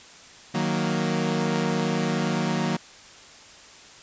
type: chord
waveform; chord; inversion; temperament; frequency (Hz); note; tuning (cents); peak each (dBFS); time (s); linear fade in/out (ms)
sawtooth; D# minor; none; equal; 155.56 / 185 / 233.1; D#3 / F#3 / A#3; 0 / 0 / 0; -24 / -23 / -23; 0.54-2.77; 10
effects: white hiss -47 dBFS RMS until 4.02 s + resampled to 16000 Hz